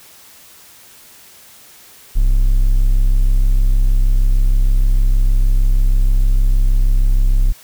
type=tone; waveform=triangle; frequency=33.21 Hz; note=C1; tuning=27 cents sharp; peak=-7 dBFS; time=2.15-7.53 s; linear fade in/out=20 ms; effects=white hiss -43 dBFS RMS until 7.63 s